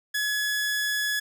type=tone; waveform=sawtooth; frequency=1695 Hz; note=G#6; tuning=35 cents sharp; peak=-21 dBFS; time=0.14-1.2 s; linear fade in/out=10 ms; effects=none